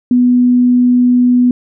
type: tone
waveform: sine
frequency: 246.9 Hz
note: B3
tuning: in tune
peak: -6 dBFS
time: 0.11-1.51 s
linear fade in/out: 2 ms
effects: none